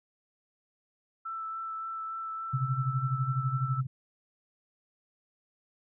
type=tone with vibrato; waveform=sine; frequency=1325 Hz; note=E6; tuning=9 cents sharp; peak=-34 dBFS; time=1.25-3.81 s; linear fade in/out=10 ms; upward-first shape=sine; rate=3.5 Hz; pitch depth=11 cents each way
type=tone with tremolo; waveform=sine; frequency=130.9 Hz; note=C3; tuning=1 cent sharp; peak=-24 dBFS; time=2.53-3.87 s; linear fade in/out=10 ms; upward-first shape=sine; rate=12 Hz; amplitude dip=80%
effects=none

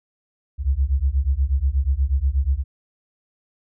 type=beating tone pair; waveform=sine; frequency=64 / 72.3 Hz; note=C2 / D2; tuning=-38 / -27 cents; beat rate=8.3 Hz; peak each=-20 dBFS; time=0.58-2.64 s; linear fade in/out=50 ms; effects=none

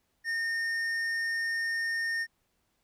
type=tone with tanh clipping; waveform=sine; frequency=1830 Hz; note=A#6; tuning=32 cents flat; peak=-30 dBFS; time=0.24-2.27 s; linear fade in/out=50 ms; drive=9 dB; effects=pink hiss -75 dBFS RMS until 2.83 s

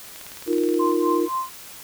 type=click train; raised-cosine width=0.2 ms; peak=-22 dBFS; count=12; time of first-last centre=0.16-0.742 s; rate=18.9 Hz
type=chord; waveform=sine; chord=Eb suspended second; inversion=none; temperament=equal; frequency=311.1 / 349.2 / 466.2 Hz; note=Eb4 / F4 / Bb4; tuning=0 / 0 / 0 cents; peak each=-23 / -21 / -25 dBFS; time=0.46-1.29 s; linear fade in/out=50 ms
type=tone with tremolo; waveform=sine; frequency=1044 Hz; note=C6; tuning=4 cents flat; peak=-21 dBFS; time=0.79-1.5 s; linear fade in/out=10 ms; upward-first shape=sine; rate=3.9 Hz; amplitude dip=90%
effects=white hiss -41 dBFS RMS until 1.83 s

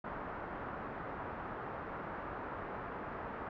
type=low-pass noise; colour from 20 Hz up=white; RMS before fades=-43 dBFS; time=0.04-3.49 s; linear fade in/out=5 ms; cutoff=1400 Hz; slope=24 dB/octave; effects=none

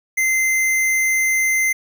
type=tone; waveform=square; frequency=2074 Hz; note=C7; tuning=16 cents flat; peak=-16 dBFS; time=0.17-1.73 s; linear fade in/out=10 ms; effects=none

